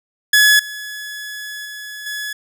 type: tone with level steps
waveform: sawtooth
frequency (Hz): 1698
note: G#6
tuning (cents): +38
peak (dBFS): -5 / -24 / -26 / -20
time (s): 0.33-2.33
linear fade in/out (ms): 5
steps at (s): 0.59 / 1.65 / 2.06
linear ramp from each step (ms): 5
effects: none